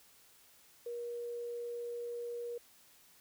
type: tone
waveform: sine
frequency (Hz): 476.2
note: A#4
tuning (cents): +37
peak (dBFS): -38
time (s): 0.86-2.58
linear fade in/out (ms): 5
effects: white hiss -63 dBFS RMS until 3.2 s